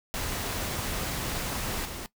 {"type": "noise with level steps", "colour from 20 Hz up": "pink", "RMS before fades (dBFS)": [-32, -38], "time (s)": [0.14, 2.06], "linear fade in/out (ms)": 0, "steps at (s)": 1.85, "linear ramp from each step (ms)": 5, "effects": ["noise-tail reverb RT60 0.1 s tail -18 dB re dry"]}